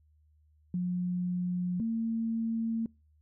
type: tone pair in turn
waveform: sine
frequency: 179 / 226.6 Hz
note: F3 / A#3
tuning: +43 / -49 cents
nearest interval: major third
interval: 408 cents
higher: second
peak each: -28 dBFS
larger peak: neither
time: 0.74-1.8 / 1.8-2.86 s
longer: neither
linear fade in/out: 2 ms
effects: noise-tail reverb RT60 0.3 s tail -26 dB re dry + added 76 Hz sine -62 dBFS peak until 3.21 s